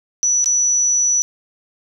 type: tone with dropouts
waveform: sine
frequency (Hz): 5920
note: F#8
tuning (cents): 0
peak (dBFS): -13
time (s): 0.23-1.22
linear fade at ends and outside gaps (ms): 0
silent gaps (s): 0.443-0.459
effects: none